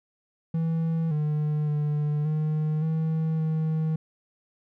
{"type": "tone with pitch steps", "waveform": "triangle", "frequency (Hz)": [163.4, 150.8, 148.8, 154.1, 159.7, 158.2], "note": ["E3", "D3", "D3", "D#3", "D#3", "D#3"], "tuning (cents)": [-15, 46, 23, -16, 45, 29], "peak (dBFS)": -21, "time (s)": [0.54, 3.96], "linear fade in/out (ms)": 5, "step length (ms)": 570, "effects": []}